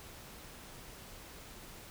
silence, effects pink hiss -51 dBFS RMS until 1.9 s

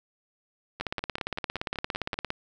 two click trains, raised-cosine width 0.3 ms, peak -22 / -13 dBFS, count 8 / 27, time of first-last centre 0.8-2.141 / 0.81-2.304 s, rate 5.22 / 17.4 Hz, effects none

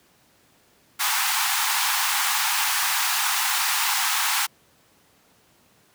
pink high-pass noise, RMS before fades -23 dBFS, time 0.99-4.47 s, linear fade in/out 20 ms, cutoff 780 Hz, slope 96 dB/octave, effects pink hiss -59 dBFS RMS until 5.94 s + high-pass 100 Hz 12 dB/octave

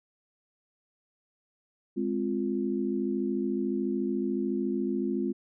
sine chord, F minor, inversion first, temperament equal, 207.7 / 261.6 / 349.2 Hz, Ab3 / C4 / F4, 0 / 0 / 0 cents, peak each -31 dBFS, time 1.96-5.33 s, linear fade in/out 20 ms, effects none

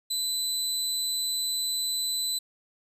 25% pulse tone, 4010 Hz, B7, 26 cents sharp, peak -22 dBFS, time 0.1-2.39 s, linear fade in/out 10 ms, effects none

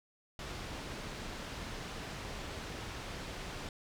pink low-pass noise, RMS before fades -43 dBFS, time 0.39-3.69 s, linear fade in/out 2 ms, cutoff 5500 Hz, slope 12 dB/octave, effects none

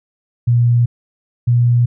sine tone pair in turn, 119.7 / 120.53 Hz, A#2 / B2, +46 / -42 cents, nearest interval unison, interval 12 cents, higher second, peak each -9 dBFS, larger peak neither, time 0.47-0.86 / 1.47-1.86 s, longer neither, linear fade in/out 10 ms, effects none

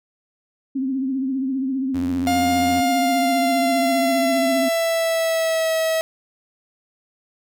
sine tone with vibrato, 265.2 Hz, C4, 23 cents sharp, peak -20 dBFS, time 0.75-4.69 s, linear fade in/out 10 ms, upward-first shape triangle, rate 15 Hz, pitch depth 76 cents each way
sawtooth tone, 88.3 Hz, F2, 20 cents sharp, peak -26 dBFS, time 1.94-2.81 s, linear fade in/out 10 ms
45% pulse tone with pitch glide, 707 to 644.6 Hz, F5 to E5, +21 to -39 cents, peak -18 dBFS, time 2.27-6.01 s, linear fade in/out 0 ms, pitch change -160 cents, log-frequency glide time 2.82-5.74 s
effects none

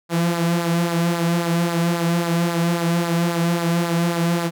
sawtooth tone with flanger, 170 Hz, F3, 46 cents flat, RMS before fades -20 dBFS, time 0.09-4.51 s, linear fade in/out 50 ms, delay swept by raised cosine 0.32 to 3.72 ms, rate 3.7 Hz, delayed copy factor -0.55, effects none

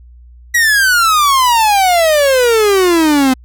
45% pulse exponential sweep, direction down, 1939 to 254.3 Hz, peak -8 dBFS, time 0.54-3.34 s, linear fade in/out 10 ms, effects added 60 Hz sine -36 dBFS peak until 3.44 s

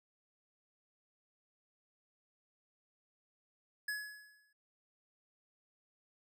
square tone with exponential decay, 1692 Hz, G#6, 32 cents sharp, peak -35 dBFS, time 3.88-4.53 s, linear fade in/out 5 ms, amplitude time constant 140 ms, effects none

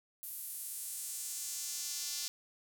square tone with high-pass filter sweep, 159.2 Hz, D#3, 40 cents sharp, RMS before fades -41 dBFS, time 0.23-2.28 s, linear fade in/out 0 ms, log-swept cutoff 12000 to 5100 Hz, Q 1.7, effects none

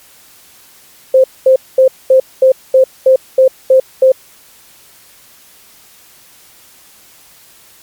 sine tone bursts, 523.3 Hz, C5, in tune, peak -3 dBFS, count 10, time 1.14-4.12 s, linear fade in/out 5 ms, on 100 ms, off 220 ms, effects white hiss -43 dBFS RMS until 7.82 s + MP3 96 kbps

